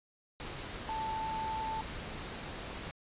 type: tone in noise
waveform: sine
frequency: 882 Hz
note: A5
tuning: 4 cents sharp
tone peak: -34 dBFS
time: 0.89-1.81 s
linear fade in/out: 0 ms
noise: pink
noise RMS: -42 dBFS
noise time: 0.4-2.91 s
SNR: +5 dB
effects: resampled to 8000 Hz